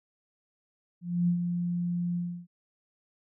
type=tone with ADSR envelope; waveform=sine; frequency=174.61 Hz; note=F3; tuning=in tune; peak=-21 dBFS; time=1.01-2.47 s; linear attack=270 ms; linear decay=92 ms; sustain=-6 dB; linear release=310 ms; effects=none